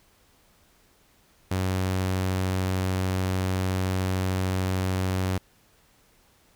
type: tone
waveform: sawtooth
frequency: 93.5 Hz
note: F#2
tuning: 19 cents sharp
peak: -20 dBFS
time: 1.51-5.38 s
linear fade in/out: 5 ms
effects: pink hiss -61 dBFS RMS until 6.55 s